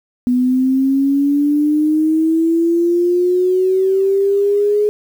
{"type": "linear sweep", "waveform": "sine", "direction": "up", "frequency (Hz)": [246, 420], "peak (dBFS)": -11, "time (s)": [0.27, 4.89], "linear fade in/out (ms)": 0, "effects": ["7-bit"]}